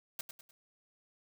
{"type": "noise with echo", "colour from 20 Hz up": "white", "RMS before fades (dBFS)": -39, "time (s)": [0.19, 0.21], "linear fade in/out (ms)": 2, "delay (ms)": 100, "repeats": 3, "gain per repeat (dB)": -8, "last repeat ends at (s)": 0.51, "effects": []}